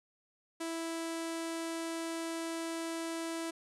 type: tone with low-pass filter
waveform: sawtooth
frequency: 329.6 Hz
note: E4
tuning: in tune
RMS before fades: -38 dBFS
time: 0.6-3.51 s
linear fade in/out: 10 ms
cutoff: 9600 Hz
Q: 1.8
effects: none